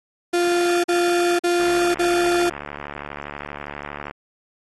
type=tone bursts; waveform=35% pulse; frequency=349.2 Hz; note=F4; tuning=in tune; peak=-15 dBFS; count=4; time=0.33-2.499 s; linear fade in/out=10 ms; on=510 ms; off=43 ms
type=click train; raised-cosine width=0.5 ms; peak=-16 dBFS; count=183; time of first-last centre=1.6-4.11 s; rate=72.5 Hz
effects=AAC 32 kbps